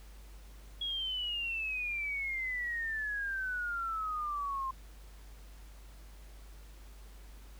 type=exponential sweep; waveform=sine; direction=down; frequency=3331 to 1050 Hz; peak=-33 dBFS; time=0.81-4.71 s; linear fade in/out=5 ms; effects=added 50 Hz sine -49 dBFS peak until 7.59 s + pink hiss -60 dBFS RMS until 7.59 s